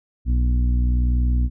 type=harmonic tone; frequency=61 Hz; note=B1; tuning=21 cents flat; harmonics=1 / 2 / 3 / 4 / 5; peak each=-16 / -28 / -37 / -30 / -41 dBFS; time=0.25-1.5 s; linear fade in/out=50 ms; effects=none